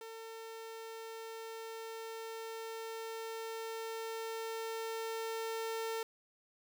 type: tone with level ramp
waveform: sawtooth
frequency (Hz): 450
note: A4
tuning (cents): +39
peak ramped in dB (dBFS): -42 to -32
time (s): 0.01-6.03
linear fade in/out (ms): 2
effects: none